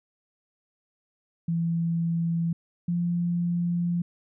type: tone pair in turn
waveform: sine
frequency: 167.4 / 173.2 Hz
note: E3 / F3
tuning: +27 / -14 cents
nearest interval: minor second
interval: 59 cents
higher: second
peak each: -23 dBFS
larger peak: neither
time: 1.48-2.53 / 2.88-4.02 s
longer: second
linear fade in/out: 5 ms
effects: none